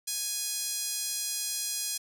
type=tone with high-pass filter; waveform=5% pulse; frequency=830.6 Hz; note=G#5; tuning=in tune; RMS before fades=-33 dBFS; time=0.07-1.98 s; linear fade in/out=10 ms; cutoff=4300 Hz; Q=0.7; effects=9-bit